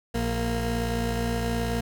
20% pulse tone pair together, 59.02 / 232.3 Hz, A#1 / A#3, +22 / -6 cents, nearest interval 2 octaves, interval 2372 cents, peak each -23 dBFS, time 0.14-1.81 s, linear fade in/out 10 ms, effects none

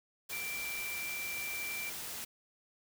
sine tone in noise, 2349 Hz, D7, in tune, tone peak -38 dBFS, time 0.32-1.9 s, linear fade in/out 10 ms, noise white, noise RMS -42 dBFS, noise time 0.29-2.25 s, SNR +1 dB, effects none

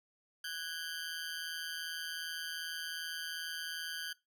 20% pulse ring-modulated tone, 1564 Hz, G6, 4 cents flat, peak -31 dBFS, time 0.44-4.13 s, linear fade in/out 5 ms, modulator 81.3 Hz, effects noise-tail reverb RT60 0.2 s tail -20 dB re dry

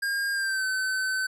square tone with pitch glide, 1614 to 1526.1 Hz, G#6 to G6, -50 to -47 cents, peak -26 dBFS, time 0.02-1.27 s, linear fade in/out 10 ms, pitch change -97 cents, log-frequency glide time 0.33-0.65 s, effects low-pass 12000 Hz 12 dB/octave

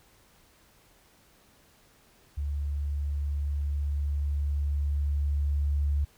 sine tone with level ramp, 72 Hz, D2, 34 cents flat, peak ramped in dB -28 to -23 dBFS, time 2.37-6.05 s, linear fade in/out 10 ms, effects pink hiss -61 dBFS RMS until 6.17 s

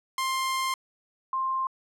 sawtooth / sine tone pair in turn, 1054 / 1054 Hz, C6 / C6, +12 / +12 cents, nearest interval unison, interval 0 cents, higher neither, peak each -22 / -25 dBFS, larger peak first, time 0.18-0.74 / 1.33-1.67 s, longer first, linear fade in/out 2 ms, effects low-pass 12000 Hz 12 dB/octave

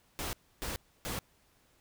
pink noise bursts, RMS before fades -37 dBFS, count 3, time 0.19-1.19 s, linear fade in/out 0 ms, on 140 ms, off 290 ms, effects pink hiss -68 dBFS RMS until 1.8 s

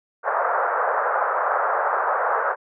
white band-pass noise, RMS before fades -22 dBFS, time 0.23-2.56 s, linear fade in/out 50 ms, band 480 to 1500 Hz, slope 48 dB/octave, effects none

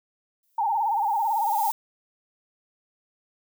violet noise with exponential growth, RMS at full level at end -31 dBFS, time 0.43-1.72 s, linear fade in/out 1 ms, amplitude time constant 280 ms
sine tone with vibrato, 859 Hz, A5, 42 cents flat, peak -21 dBFS, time 0.58-1.71 s, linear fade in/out 5 ms, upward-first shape sine, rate 18 Hz, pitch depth 130 cents each way
effects none

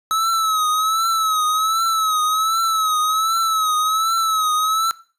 square tone with vibrato, 1292 Hz, E6, 35 cents flat, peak -17 dBFS, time 0.11-4.91 s, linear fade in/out 0 ms, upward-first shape triangle, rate 1.3 Hz, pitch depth 74 cents each way, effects noise-tail reverb RT60 0.4 s tail -19 dB re dry + resampled to 32000 Hz

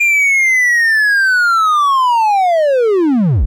triangle linear sweep, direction down, 2415 to 37.68 Hz, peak -7 dBFS, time 0-3.46 s, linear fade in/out 10 ms, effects none

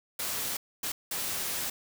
white noise bursts at uneven times, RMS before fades -33 dBFS, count 3, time 0.19-0.57 / 0.83-0.92 / 1.11-1.7 s, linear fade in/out 5 ms, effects none

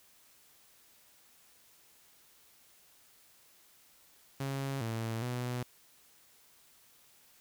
sawtooth tone with pitch steps, 136.7 / 113.2 / 123.4 Hz, C#3 / A2 / B2, -24 / +50 / -1 cents, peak -30 dBFS, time 4.4-5.63 s, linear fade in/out 5 ms, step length 410 ms, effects white hiss -63 dBFS RMS until 7.4 s

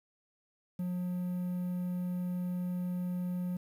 triangle tone with quantisation, 179.4 Hz, F3, 47 cents sharp, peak -30 dBFS, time 0.79-3.57 s, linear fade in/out 5 ms, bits 10, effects none

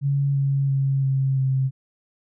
sine tone with pitch steps, 140 / 138.15 / 136.33 / 134.53 / 132.75 Hz, C#3 / C#3 / C#3 / C3 / C3, +18 / -6 / -28 / +49 / +25 cents, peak -18 dBFS, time 0.01-1.71 s, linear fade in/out 50 ms, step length 340 ms, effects none

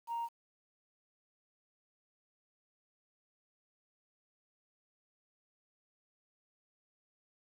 sine tone, 932.3 Hz, A#5, in tune, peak -33 dBFS, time 0.07-0.29 s, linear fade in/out 50 ms, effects tanh soft clip ceiling -32 dBFS + 10-bit

